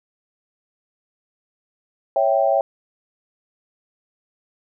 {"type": "chord", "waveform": "sine", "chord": "C# diminished", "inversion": "none", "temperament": "equal", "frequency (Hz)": [554.4, 659.3, 784], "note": ["C#5", "E5", "G5"], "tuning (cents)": [0, 0, 0], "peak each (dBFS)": [-19, -19, -20], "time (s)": [2.16, 2.61], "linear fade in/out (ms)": 2, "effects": []}